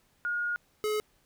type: tone pair in turn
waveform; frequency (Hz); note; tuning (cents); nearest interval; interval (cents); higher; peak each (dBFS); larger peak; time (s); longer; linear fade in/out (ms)
sine / square; 1432 / 425.7; F6 / G#4; +43 / +43; octave + major sixth; 2100; first; -28; neither; 0.25-0.56 / 0.84-1; first; 0
effects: pink hiss -68 dBFS RMS until 1.25 s